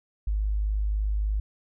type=tone; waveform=sine; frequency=51.7 Hz; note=G#1; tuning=7 cents flat; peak=-23 dBFS; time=0.27-1.4 s; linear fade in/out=5 ms; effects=none